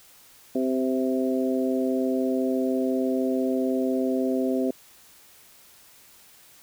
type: harmonic tone with a mistuned harmonic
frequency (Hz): 130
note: C3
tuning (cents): -11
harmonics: 2 / 3 / 4 / 5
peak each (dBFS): -24 / -28 / -30 / -32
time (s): 0.55-4.71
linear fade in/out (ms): 5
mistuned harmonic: 5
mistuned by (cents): +16
effects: white hiss -53 dBFS RMS until 6.62 s

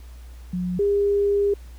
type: tone pair in turn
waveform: sine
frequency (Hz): 180 / 404.1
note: F#3 / G#4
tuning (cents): -47 / -47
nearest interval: octave + major second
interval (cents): 1400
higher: second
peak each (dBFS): -23 / -17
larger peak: second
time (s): 0.53-0.79 / 0.79-1.54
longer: second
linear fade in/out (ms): 5
effects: added 60 Hz sine -38 dBFS peak until 1.78 s + pink hiss -54 dBFS RMS until 1.78 s

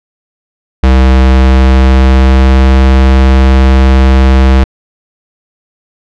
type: tone with pitch glide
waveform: square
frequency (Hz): 65 to 65.72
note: C2 to C2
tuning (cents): -11 to +8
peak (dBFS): -3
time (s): 0.83-4.64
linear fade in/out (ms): 5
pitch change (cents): +19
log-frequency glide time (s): 1.2-2.73
effects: low-pass 4000 Hz 12 dB/octave

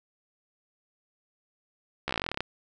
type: slowing click train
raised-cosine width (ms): 0.3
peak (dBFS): -13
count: 16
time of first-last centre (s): 2.08-2.406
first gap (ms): 14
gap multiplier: 1.06
effects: none

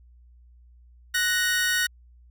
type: tone pair together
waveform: sawtooth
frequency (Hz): 1480 / 1864.7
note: F#6 / A#6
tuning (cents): 0 / 0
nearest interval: major third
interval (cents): 400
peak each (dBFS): -21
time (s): 1.14-1.87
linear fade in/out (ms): 10
effects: added 60 Hz sine -50 dBFS peak until 2.3 s

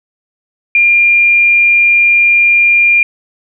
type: tone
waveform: sine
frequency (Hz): 2400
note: D7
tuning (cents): +37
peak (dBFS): -5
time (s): 0.75-3.03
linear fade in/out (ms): 2
effects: none

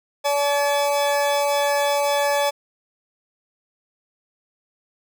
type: tone pair together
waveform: 40% pulse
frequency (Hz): 572.6 / 858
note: D5 / A5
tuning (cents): -44 / -44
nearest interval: perfect fifth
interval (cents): 700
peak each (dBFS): -19 / -22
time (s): 0.24-2.51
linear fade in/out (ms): 20
effects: none

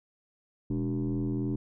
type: tone with frequency modulation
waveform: sine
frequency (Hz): 207.7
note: G#3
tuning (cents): 0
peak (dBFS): -26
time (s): 0.7-1.56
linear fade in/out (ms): 5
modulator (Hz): 83.5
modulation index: 1.6
effects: tanh soft clip ceiling -24 dBFS

